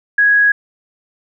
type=tone; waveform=sine; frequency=1661.2 Hz; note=G#6; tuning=in tune; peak=-8 dBFS; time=0.18-0.52 s; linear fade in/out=5 ms; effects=none